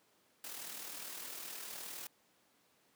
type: noise with amplitude modulation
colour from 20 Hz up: white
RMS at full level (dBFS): -44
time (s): 0.44-2.07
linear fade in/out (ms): 2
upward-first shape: sine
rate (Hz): 39.6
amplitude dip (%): 45
effects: pink hiss -71 dBFS RMS until 2.95 s + high-pass 200 Hz 12 dB/octave